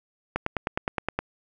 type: click train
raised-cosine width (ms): 0.5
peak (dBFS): -10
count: 9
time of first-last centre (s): 0.36-1.19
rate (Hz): 9.64
effects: none